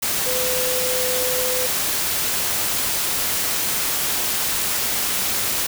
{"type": "tone in noise", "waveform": "sine", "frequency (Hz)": 506, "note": "B4", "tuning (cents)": 42, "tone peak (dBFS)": -24, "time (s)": [0.26, 1.67], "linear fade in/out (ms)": 10, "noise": "white", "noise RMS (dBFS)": -22, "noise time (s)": [0.02, 5.67], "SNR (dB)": -5, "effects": []}